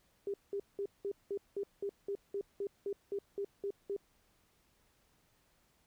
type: tone bursts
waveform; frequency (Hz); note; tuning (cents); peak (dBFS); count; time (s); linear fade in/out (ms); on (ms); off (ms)
sine; 400; G4; +35; -34; 15; 0.27-3.965; 2; 69; 190
effects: pink hiss -72 dBFS RMS until 5.86 s